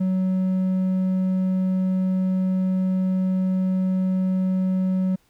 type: tone with hard clipping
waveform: sine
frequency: 186.7 Hz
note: F#3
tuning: 16 cents sharp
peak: -20 dBFS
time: 0-5.16 s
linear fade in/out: 10 ms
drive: 3 dB
effects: pink hiss -63 dBFS RMS until 5.29 s